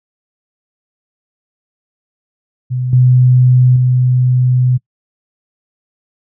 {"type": "tone with level steps", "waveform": "sine", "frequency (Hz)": 126.2, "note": "B2", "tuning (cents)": 38, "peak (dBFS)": [-14, -5, -8], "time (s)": [2.7, 4.78], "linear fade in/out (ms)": 20, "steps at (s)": [2.93, 3.76], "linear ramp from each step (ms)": 2, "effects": ["noise-tail reverb RT60 0.1 s tail -24 dB re dry"]}